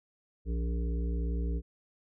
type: harmonic tone with a mistuned harmonic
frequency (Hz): 57.4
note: A#1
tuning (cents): -26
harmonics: 1 / 3 / 5 / 7 / 8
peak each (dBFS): -29 / -39 / -43 / -46 / -47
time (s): 0.45-1.62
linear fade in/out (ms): 50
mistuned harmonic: 1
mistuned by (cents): +94
effects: none